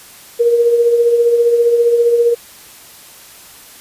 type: tone with tremolo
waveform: sine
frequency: 472 Hz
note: A#4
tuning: 22 cents sharp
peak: -6 dBFS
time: 0.39-2.35 s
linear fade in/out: 20 ms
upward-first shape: triangle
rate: 15 Hz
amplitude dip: 55%
effects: white hiss -39 dBFS RMS until 3.8 s + resampled to 32000 Hz